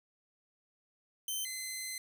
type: tone pair in turn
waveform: 10% pulse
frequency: 3091 / 2053 Hz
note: G7 / C7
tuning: -25 / -33 cents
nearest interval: perfect fifth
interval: 708 cents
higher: first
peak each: -26 / -29 dBFS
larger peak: first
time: 1.28-1.45 / 1.45-1.98 s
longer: second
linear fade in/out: 2 ms
effects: none